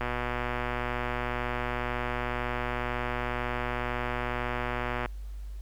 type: click train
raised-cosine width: 0.5 ms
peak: -16 dBFS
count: 617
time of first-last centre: 0.01-5.059 s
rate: 122 Hz
effects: added 50 Hz sine -36 dBFS peak until 5.61 s + pink hiss -61 dBFS RMS until 5.61 s